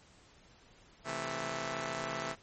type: chord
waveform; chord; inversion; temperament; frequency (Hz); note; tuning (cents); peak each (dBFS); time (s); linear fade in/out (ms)
5% pulse; A minor; first; just; 132 / 165 / 220; C3 / E3 / A3; +16 / +2 / 0; -30; 1.04-2.36; 50
effects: pink hiss -61 dBFS RMS until 2.42 s + MP3 32 kbps